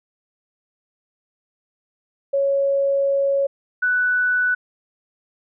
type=tone pair in turn; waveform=sine; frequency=554 / 1487.1 Hz; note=C#5 / F#6; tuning=-1 / +8 cents; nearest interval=octave + perfect fourth; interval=1709 cents; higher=second; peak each=-16 dBFS; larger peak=neither; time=2.33-3.47 / 3.82-4.55 s; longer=first; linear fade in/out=10 ms; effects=none